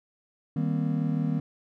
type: chord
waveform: triangle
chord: C minor seventh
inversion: first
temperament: just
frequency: 156.98 / 196.22 / 235.5 / 261.6 Hz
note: Eb3 / G3 / Bb3 / C4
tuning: +16 / +2 / +18 / 0 cents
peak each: -25 / -31 / -29 / -30 dBFS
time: 0.56-1.4 s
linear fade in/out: 5 ms
effects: none